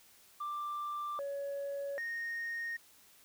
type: tone with pitch steps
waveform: sine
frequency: 1181 / 561 / 1854 Hz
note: D6 / C#5 / A#6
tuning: +9 / +21 / -10 cents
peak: -34 dBFS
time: 0.4-2.77 s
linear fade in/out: 10 ms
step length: 790 ms
effects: tanh soft clip ceiling -34 dBFS + white hiss -62 dBFS RMS until 3.24 s